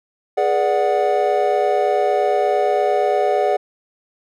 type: chord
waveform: triangle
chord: G# half-diminished seventh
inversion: none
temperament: equal with one note detuned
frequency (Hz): 415.3 / 484 / 587.3 / 740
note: G#4 / B4 / D5 / F#5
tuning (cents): 0 / -35 / 0 / 0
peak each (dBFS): -18 / -22 / -18 / -17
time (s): 0.37-3.57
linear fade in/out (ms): 10
effects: none